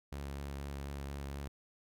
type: tone with vibrato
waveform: sawtooth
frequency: 69.9 Hz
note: C#2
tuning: 15 cents sharp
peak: -36 dBFS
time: 0.12-1.48 s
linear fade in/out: 5 ms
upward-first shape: sine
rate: 4.1 Hz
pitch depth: 16 cents each way
effects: none